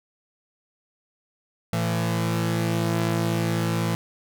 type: tone pair together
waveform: sawtooth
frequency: 112.3 / 168.26 Hz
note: A2 / E3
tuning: +36 / +36 cents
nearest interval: perfect fifth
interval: 700 cents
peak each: -21 dBFS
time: 1.73-3.95 s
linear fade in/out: 0 ms
effects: none